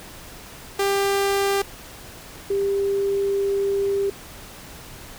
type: tone pair in turn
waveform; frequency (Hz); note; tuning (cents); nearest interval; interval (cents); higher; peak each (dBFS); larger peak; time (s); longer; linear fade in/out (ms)
sawtooth / sine; 396.5 / 396.5; G4 / G4; +20 / +20; unison; 0; neither; -15 / -19; first; 0.79-1.62 / 2.5-4.1; second; 5
effects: pink hiss -41 dBFS RMS until 5.18 s